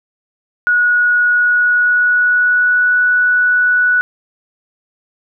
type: tone with pitch glide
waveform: sine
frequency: 1457 to 1476.5 Hz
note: F#6 to F#6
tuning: -27 to -4 cents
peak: -9 dBFS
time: 0.67-4.01 s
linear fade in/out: 0 ms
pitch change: +23 cents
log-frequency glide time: 1.31-2.99 s
effects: none